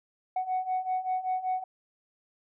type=beating tone pair; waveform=sine; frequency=740 / 745.2 Hz; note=F#5 / F#5; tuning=0 / +12 cents; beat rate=5.2 Hz; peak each=-31 / -28 dBFS; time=0.36-1.64 s; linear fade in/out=5 ms; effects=tanh soft clip ceiling -23 dBFS

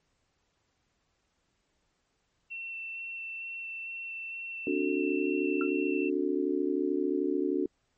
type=tone with vibrato; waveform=sine; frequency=2696 Hz; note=E7; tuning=38 cents sharp; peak=-36 dBFS; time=2.5-6.1 s; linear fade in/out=20 ms; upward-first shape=square; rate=2.2 Hz; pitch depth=8 cents each way
type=chord; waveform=sine; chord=D dominant seventh; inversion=third; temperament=just; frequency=264.3 / 293.7 / 367.1 / 440.5 Hz; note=C4 / D4 / F#4 / A4; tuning=+18 / 0 / -14 / +2 cents; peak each=-35 / -30 / -30 / -35 dBFS; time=4.67-7.66 s; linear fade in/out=2 ms
type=tone with exponential decay; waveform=sine; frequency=1363 Hz; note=F6; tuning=43 cents flat; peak=-30 dBFS; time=5.61-5.7 s; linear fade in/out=2 ms; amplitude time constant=19 ms
effects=pink hiss -75 dBFS RMS until 7.97 s + MP3 32 kbps

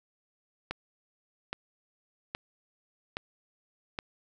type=click train; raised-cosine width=0.3 ms; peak=-17 dBFS; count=5; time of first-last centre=0.71-3.989 s; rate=1.22 Hz; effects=none

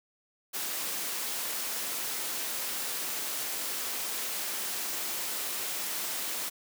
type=high-pass noise; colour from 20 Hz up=white; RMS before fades=-34 dBFS; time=0.53-6.5 s; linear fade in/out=20 ms; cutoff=230 Hz; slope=12 dB/octave; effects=none

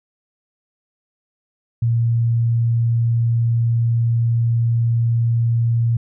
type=tone; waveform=sine; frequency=116.54 Hz; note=A#2; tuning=in tune; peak=-14 dBFS; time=1.82-5.97 s; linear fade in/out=5 ms; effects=none

